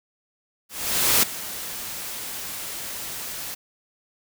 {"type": "noise with ADSR envelope", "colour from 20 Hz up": "white", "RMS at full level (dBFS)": -17, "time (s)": [0.69, 3.55], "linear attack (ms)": 540, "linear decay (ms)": 5, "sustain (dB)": -16, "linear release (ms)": 13, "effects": []}